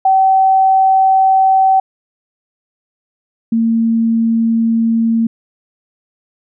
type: tone pair in turn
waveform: sine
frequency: 766 / 227.7 Hz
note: G5 / A#3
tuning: -40 / -40 cents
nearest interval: octave + major sixth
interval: 2100 cents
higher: first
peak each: -7 / -10 dBFS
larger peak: first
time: 0.05-1.8 / 3.52-5.27 s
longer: neither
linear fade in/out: 5 ms
effects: none

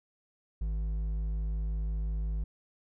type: tone with hard clipping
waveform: triangle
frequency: 52.8 Hz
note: G#1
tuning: 29 cents sharp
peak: -31 dBFS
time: 0.61-2.44 s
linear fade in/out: 5 ms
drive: 9 dB
effects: none

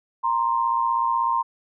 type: tone pair together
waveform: sine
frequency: 932 / 1048.2 Hz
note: A#5 / C6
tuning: -1 / +3 cents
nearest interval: major second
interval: 204 cents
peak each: -22 dBFS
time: 0.23-1.43 s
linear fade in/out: 20 ms
effects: none

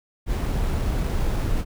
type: noise with sample-and-hold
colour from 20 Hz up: brown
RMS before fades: -23 dBFS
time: 0.26-1.65 s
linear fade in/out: 50 ms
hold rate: 11025 Hz
effects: none

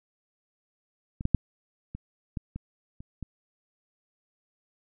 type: clicks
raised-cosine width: 5 ms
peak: -22 / -12 / -7 / -24 / -19 / -23 / -30 / -23 dBFS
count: 8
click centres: 1.209 / 1.254 / 1.347 / 1.95 / 2.372 / 2.56 / 3.005 / 3.227 s
effects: none

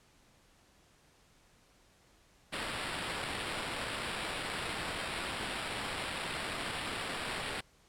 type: noise with sample-and-hold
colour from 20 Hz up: blue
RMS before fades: -38 dBFS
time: 2.52-7.61 s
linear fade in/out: 10 ms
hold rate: 6300 Hz
effects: pink hiss -65 dBFS RMS until 7.88 s + low-pass 10000 Hz 12 dB/octave

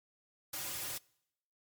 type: noise with comb filter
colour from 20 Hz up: white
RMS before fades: -40 dBFS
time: 0.53-0.98 s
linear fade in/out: 5 ms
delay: 4.5 ms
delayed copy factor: -1
effects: noise-tail reverb RT60 0.8 s tail -25 dB re dry + MP3 96 kbps

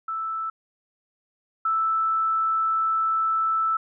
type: tone pair in turn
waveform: sine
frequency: 1318.5 / 1318.5 Hz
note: E6 / E6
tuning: 0 / 0 cents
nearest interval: unison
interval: 0 cents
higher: neither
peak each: -26 / -20 dBFS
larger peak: second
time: 0.08-0.5 / 1.65-3.77 s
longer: second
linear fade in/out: 5 ms
effects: none

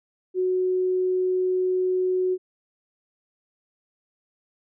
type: tone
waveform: sine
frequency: 368.8 Hz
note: F#4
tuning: 6 cents flat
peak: -20 dBFS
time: 0.34-2.38 s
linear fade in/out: 50 ms
effects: none

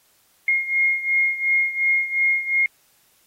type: beating tone pair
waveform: sine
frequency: 2141 / 2143.8 Hz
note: C7 / C7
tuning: +39 / +42 cents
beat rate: 2.8 Hz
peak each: -19 / -23 dBFS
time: 0.48-2.66 s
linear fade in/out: 2 ms
effects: white hiss -60 dBFS RMS until 3.26 s + AAC 48 kbps

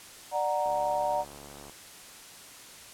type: chord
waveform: sine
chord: D augmented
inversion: none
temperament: equal with one note detuned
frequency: 593.1 / 740 / 932.3 Hz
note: D5 / F#5 / A#5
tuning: +17 / 0 / 0 cents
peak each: -30 dBFS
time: 0.31-1.25 s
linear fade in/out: 50 ms
type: click train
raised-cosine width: 1 ms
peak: -33 dBFS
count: 75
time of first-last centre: 0.66-1.696 s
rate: 71.4 Hz
effects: white hiss -48 dBFS RMS until 2.93 s + low-pass 11000 Hz 12 dB/octave

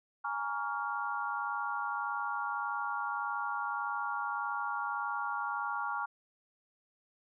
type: chord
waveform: sine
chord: Bb minor seventh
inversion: third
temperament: equal with one note detuned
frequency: 830.6 / 932.3 / 1128.1 / 1396.9 Hz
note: Ab5 / Bb5 / Db6 / F6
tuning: 0 / 0 / +30 / 0 cents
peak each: -39 / -39 / -38 / -37 dBFS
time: 0.24-6.06 s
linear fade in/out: 10 ms
effects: none

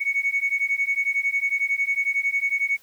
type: beating tone pair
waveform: sine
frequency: 2217 / 2228 Hz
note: C#7 / C#7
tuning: 0 / +8 cents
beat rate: 11 Hz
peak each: -23 dBFS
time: 0-2.78 s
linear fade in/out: 20 ms
effects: tanh soft clip ceiling -14 dBFS + white hiss -56 dBFS RMS until 2.82 s

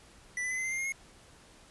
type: tone with pitch steps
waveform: square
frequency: 1977 / 2002 / 2028 / 2054 / 2080 / 2107 / 2134 / 2161 Hz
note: B6 / B6 / B6 / C7 / C7 / C7 / C7 / C#7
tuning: +1 / +23 / +45 / -33 / -11 / +12 / +34 / -45 cents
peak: -32 dBFS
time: 0.37-0.922 s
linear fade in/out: 2 ms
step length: 69 ms
effects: pink hiss -57 dBFS RMS until 1.7 s + resampled to 24000 Hz

